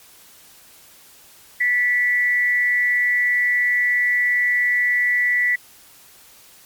sine tone with amplitude modulation, 1963 Hz, B6, 11 cents flat, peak -13 dBFS, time 1.6-5.56 s, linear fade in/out 10 ms, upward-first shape sine, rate 217 Hz, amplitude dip 50%, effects white hiss -48 dBFS RMS until 6.65 s + MP3 96 kbps

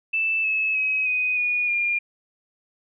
sine tone with pitch steps, 2642 / 2594 / 2546 / 2499 / 2454 / 2409 Hz, E7 / E7 / D#7 / D#7 / D#7 / D7, +3 / -28 / +39 / +7 / -25 / +43 cents, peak -20 dBFS, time 0.13-1.99 s, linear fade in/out 10 ms, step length 310 ms, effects none

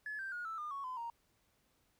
triangle tone with pitch steps, 1711 / 1569 / 1438.8 / 1319.4 / 1209.9 / 1109.4 / 1017.4 / 932.9 Hz, A6 / G6 / F#6 / E6 / D#6 / C#6 / C6 / A#5, -49 / +1 / -49 / +1 / -49 / +1 / -49 / +1 cents, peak -36 dBFS, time 0.06-1.1 s, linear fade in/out 2 ms, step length 130 ms, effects tanh soft clip ceiling -37 dBFS + pink hiss -75 dBFS RMS until 1.99 s

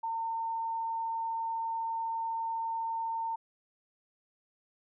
sine tone, 908 Hz, A#5, 46 cents flat, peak -31 dBFS, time 0.03-3.36 s, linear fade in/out 10 ms, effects none

